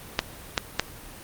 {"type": "clicks", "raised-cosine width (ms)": 0.2, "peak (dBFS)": -3, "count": 3, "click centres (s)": [0.191, 0.578, 0.796], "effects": ["pink hiss -43 dBFS RMS until 1.23 s", "Opus 32 kbps"]}